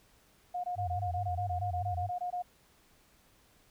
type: tone bursts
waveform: sine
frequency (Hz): 716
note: F5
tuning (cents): +43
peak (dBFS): -32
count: 16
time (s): 0.54-2.424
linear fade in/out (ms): 10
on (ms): 99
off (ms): 20
type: tone with vibrato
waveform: sine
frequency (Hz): 92.5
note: F#2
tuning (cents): 0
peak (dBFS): -34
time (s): 0.75-2.11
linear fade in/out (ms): 50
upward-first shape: square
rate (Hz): 4.7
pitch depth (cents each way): 120
effects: pink hiss -65 dBFS RMS until 3.7 s